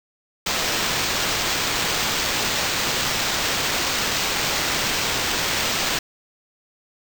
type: noise with sample-and-hold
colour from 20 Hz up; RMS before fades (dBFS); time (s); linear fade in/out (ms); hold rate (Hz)
blue; -23; 0.46-5.99; 5; 11025
effects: none